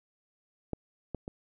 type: clicks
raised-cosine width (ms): 2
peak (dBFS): -19 / -21 / -25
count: 3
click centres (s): 0.733 / 1.147 / 1.279
effects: none